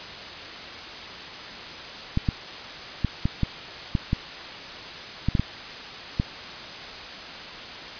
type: clicks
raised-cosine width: 5 ms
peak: -9 dBFS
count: 11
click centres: 2.174 / 2.288 / 3.047 / 3.255 / 3.433 / 3.952 / 4.131 / 5.286 / 5.352 / 5.396 / 6.199 s
effects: white hiss -37 dBFS RMS until 7.99 s + resampled to 11025 Hz